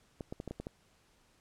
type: clicks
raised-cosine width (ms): 2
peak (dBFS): -26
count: 7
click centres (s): 0.208 / 0.325 / 0.401 / 0.477 / 0.51 / 0.6 / 0.669
effects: pink hiss -68 dBFS RMS until 1.4 s + low-pass 10000 Hz 12 dB/octave